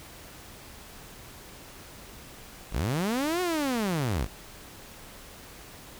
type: linear two-way sweep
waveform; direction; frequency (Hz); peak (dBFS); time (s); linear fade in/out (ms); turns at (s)
sawtooth; up then down; 33.06 to 370 to 39.49; -22; 2.71-4.28; 50; 3.41
effects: pink hiss -47 dBFS RMS until 5.99 s